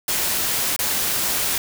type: noise with dropouts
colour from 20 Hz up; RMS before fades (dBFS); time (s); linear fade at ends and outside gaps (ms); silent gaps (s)
white; -22; 0.08-1.58; 2; 0.763-0.79
effects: none